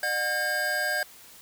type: tone cluster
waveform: square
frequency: 604 / 729 / 1608 Hz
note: D5 / F#5 / G6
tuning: +48 / -26 / +44 cents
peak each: -34 / -35 / -27 dBFS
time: 0.03-1.03 s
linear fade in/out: 2 ms
effects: white hiss -50 dBFS RMS until 1.41 s